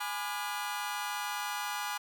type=chord; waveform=sawtooth; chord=G# diminished seventh; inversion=none; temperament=just; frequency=830.6 / 996.7 / 1196.1 / 1435.3 Hz; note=G#5 / B5 / D6 / F6; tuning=0 / +16 / +31 / +47 cents; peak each=-34 / -36 / -37 / -37 dBFS; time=0-1.98 s; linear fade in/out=10 ms; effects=none